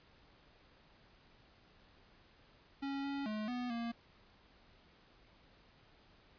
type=tone with pitch steps; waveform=square; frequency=276.4 / 279 / 213.8 / 246.6 / 233.5 Hz; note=C#4 / C#4 / A3 / B3 / A#3; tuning=-5 / +11 / -49 / -2 / +3 cents; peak=-38 dBFS; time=2.82-3.92 s; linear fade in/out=10 ms; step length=220 ms; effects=pink hiss -65 dBFS RMS until 6.38 s + resampled to 11025 Hz